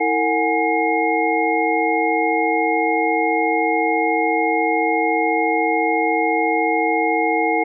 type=tone cluster; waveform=sine; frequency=325.3 / 454.6 / 734 / 828 / 2143 Hz; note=E4 / A#4 / F#5 / G#5 / C7; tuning=-23 / -43 / -14 / -5 / +41 cents; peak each=-22 dBFS; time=0-7.64 s; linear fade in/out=10 ms; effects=none